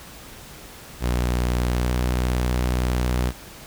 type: tone with pitch glide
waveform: sawtooth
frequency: 60.7 to 61.73 Hz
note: B1 to B1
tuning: -29 to 0 cents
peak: -16 dBFS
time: 1-3.33 s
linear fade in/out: 50 ms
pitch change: +29 cents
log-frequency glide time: 1.67-1.92 s
effects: pink hiss -42 dBFS RMS until 3.66 s